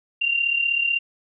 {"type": "tone with amplitude modulation", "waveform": "sine", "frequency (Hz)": 2773, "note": "F7", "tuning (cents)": -13, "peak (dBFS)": -16, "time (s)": [0.21, 0.99], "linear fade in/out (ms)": 10, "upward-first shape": "sine", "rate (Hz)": 36, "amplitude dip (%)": 65, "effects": []}